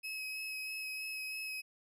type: tone with vibrato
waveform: 35% pulse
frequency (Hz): 2560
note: D#7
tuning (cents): +49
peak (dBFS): -37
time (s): 0.03-1.62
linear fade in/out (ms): 20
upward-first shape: sine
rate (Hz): 3.1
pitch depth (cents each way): 13
effects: none